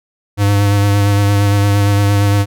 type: tone with vibrato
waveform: square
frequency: 101.2 Hz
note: G#2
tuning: 44 cents flat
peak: -10 dBFS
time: 0.37-2.46 s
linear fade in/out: 50 ms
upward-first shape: sine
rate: 8.7 Hz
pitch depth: 19 cents each way
effects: none